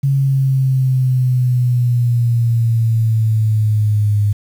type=exponential sweep; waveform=sine; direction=down; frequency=138.2 to 102.7 Hz; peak=-11 dBFS; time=0.03-4.33 s; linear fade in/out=10 ms; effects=7-bit